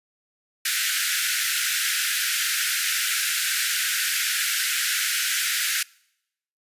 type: high-pass noise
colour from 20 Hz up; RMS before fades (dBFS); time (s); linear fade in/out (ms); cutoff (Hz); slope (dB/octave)
pink; -24; 0.65-5.83; 5; 1400; 96
effects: noise-tail reverb RT60 0.8 s tail -25 dB re dry + resampled to 32000 Hz